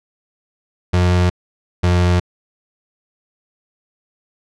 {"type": "tone pair in turn", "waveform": "35% pulse", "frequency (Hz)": [89.4, 88.68], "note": ["F2", "F2"], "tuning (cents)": [41, 27], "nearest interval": "unison", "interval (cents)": 14, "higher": "first", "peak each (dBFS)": -10, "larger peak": "neither", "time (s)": [[0.93, 1.3], [1.83, 2.2]], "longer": "neither", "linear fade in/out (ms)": 10, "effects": ["low-pass 6000 Hz 12 dB/octave"]}